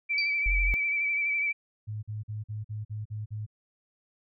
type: tone with vibrato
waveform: sine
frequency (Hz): 2313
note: D7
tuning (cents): -27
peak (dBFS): -25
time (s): 0.09-1.53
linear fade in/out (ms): 20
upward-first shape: sine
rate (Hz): 12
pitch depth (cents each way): 33
type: tone with exponential decay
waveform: sine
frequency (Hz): 4641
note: D8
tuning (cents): -21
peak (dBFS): -26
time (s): 0.18-0.45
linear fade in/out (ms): 1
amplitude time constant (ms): 58
type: tone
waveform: sine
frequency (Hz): 45.27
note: F#1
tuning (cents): -37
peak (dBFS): -24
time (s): 0.46-0.74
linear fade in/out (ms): 0
type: tone bursts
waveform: sine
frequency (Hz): 106.8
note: G#2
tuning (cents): +49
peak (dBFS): -32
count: 8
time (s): 1.87-3.465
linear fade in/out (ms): 20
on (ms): 160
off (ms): 45
effects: none